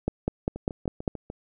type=two click trains; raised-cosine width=2 ms; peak=-11 / -22 dBFS; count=6 / 6; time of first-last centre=0.08-1.078 / 0.56-1.301 s; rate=5.01 / 6.75 Hz; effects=none